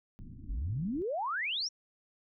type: low-pass noise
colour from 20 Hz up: pink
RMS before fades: -47 dBFS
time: 0.19-1.02 s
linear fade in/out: 0 ms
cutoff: 290 Hz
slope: 48 dB/octave
type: exponential sweep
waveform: sine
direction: up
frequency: 40.43 to 5920 Hz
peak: -31 dBFS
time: 0.48-1.69 s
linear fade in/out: 20 ms
effects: none